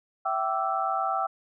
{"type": "tone cluster", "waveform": "sine", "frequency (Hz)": [665, 773, 1165, 1324], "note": ["E5", "G5", "D6", "E6"], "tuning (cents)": [15, -24, -14, 7], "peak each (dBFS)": [-33, -28, -33, -29], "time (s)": [0.25, 1.27], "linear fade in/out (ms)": 10, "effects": []}